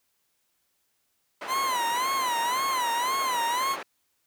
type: band-pass noise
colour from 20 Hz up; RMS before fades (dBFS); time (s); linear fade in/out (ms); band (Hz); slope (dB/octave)
white; -37; 1.41-3.83; 5; 360 to 1500; 12
type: tone with vibrato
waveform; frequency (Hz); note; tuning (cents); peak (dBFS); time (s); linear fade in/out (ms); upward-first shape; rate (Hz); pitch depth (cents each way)
40% pulse; 1005; B5; +30; -24; 1.47-3.77; 50; sine; 1.9; 140
effects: white hiss -73 dBFS RMS until 4.26 s